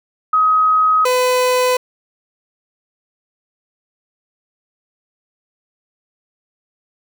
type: tone pair in turn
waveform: sine / 30% pulse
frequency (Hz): 1264 / 503.1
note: D#6 / B4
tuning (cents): +27 / +32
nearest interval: octave + major third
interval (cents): 1595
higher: first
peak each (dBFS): -10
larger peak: neither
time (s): 0.33-1.05 / 1.05-1.77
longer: neither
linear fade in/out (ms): 5
effects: none